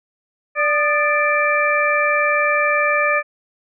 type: harmonic tone with a mistuned harmonic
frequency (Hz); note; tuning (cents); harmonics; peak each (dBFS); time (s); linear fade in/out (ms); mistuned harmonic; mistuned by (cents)
587; D5; -1; 1 / 2 / 3 / 4; -20 / -20 / -20 / -20; 0.55-3.23; 50; 2; +68
effects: none